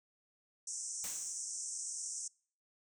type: band-pass noise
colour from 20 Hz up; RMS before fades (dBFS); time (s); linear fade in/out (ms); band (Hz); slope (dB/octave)
white; -42; 0.67-2.28; 5; 5600 to 8800; 96
type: noise with exponential decay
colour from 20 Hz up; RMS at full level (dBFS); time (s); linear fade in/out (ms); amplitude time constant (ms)
white; -43; 1.04-1.5; 0; 100
effects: noise-tail reverb RT60 0.5 s tail -26 dB re dry